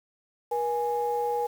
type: tone pair together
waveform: sine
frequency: 479.2 / 830.6 Hz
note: A#4 / G#5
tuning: +48 / 0 cents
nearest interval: minor seventh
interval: 952 cents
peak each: -27 dBFS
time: 0.51-1.47 s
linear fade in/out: 10 ms
effects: tanh soft clip ceiling -17 dBFS + 8-bit